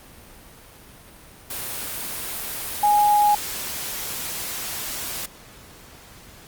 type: tone in noise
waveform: sine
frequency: 830.6 Hz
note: G#5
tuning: in tune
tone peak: -14 dBFS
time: 2.83-3.35 s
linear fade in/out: 5 ms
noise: white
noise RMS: -30 dBFS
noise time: 1.5-5.26 s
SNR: +13 dB
effects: pink hiss -46 dBFS RMS until 6.47 s + Opus 32 kbps